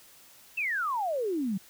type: exponential sweep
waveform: sine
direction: down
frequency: 2729 to 180.9 Hz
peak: -27 dBFS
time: 0.57-1.58 s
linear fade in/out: 10 ms
effects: white hiss -55 dBFS RMS until 1.69 s